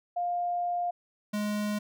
sine / square tone pair in turn, 704 / 208.8 Hz, F5 / G#3, +14 / +10 cents, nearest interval octave + major sixth, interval 2104 cents, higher first, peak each -27 / -29 dBFS, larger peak first, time 0.16-0.91 / 1.33-1.79 s, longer first, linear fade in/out 10 ms, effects none

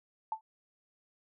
sine tone with exponential decay, 880 Hz, A5, in tune, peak -27 dBFS, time 0.32-0.41 s, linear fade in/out 2 ms, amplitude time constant 19 ms, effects none

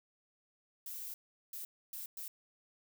violet noise bursts at uneven times, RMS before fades -44 dBFS, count 4, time 0.86-1.14 / 1.53-1.65 / 1.93-2.06 / 2.17-2.28 s, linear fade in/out 2 ms, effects none

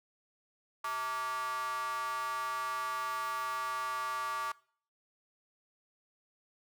square tone with high-pass filter, 128.6 Hz, C3, 30 cents flat, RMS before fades -36 dBFS, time 0.84-4.52 s, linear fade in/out 5 ms, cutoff 1100 Hz, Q 6.8, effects noise-tail reverb RT60 0.5 s tail -22 dB re dry

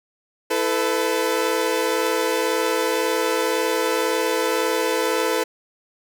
sawtooth chord, E suspended fourth, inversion none, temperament equal with one note detuned, 329.6 / 440 / 501.9 Hz, E4 / A4 / B4, 0 / 0 / +28 cents, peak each -23 / -19 / -19 dBFS, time 0.5-5.44 s, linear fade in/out 10 ms, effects none

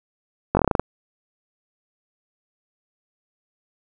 slowing click train, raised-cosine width 1 ms, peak -3 dBFS, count 9, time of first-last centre 0.55-0.796 s, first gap 20 ms, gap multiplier 1.12, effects none

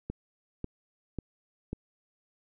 click train, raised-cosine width 3 ms, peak -21 dBFS, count 4, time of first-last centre 0.1-1.73 s, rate 1.84 Hz, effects none

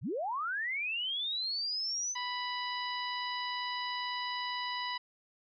sine linear sweep, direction up, 75.2 to 6170 Hz, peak -32 dBFS, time 0.01-2.16 s, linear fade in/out 50 ms
harmonic tone, 987.8 Hz, B5, in tune, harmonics 1 / 2 / 3 / 4 / 5, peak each -37 / -40 / -42 / -43 / -44 dBFS, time 2.15-4.98 s, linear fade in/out 10 ms
effects none

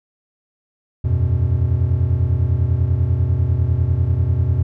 triangle chord, E suspended second, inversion none, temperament equal, 82.41 / 92.5 / 123.47 Hz, E2 / F#2 / B2, 0 / 0 / 0 cents, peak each -17 dBFS, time 1.04-4.63 s, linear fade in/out 10 ms, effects none

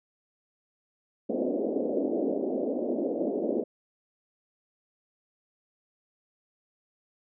pink band-pass noise, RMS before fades -29 dBFS, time 1.29-3.64 s, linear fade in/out 10 ms, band 230 to 610 Hz, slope 48 dB/octave, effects none

